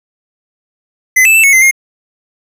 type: tone with pitch steps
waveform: square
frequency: 2033 / 2631 / 2657 / 2203 / 2068 / 2134 Hz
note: B6 / E7 / E7 / C#7 / C7 / C7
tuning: +50 / -4 / +13 / -11 / -21 / +34 cents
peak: -5 dBFS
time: 1.16-1.712 s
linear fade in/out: 10 ms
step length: 92 ms
effects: none